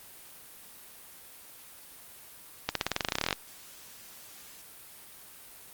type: accelerating click train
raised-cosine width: 0.2 ms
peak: -9 dBFS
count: 18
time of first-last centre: 2.69-3.328 s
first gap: 63 ms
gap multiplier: 0.93
effects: white hiss -50 dBFS RMS until 5.73 s + Opus 32 kbps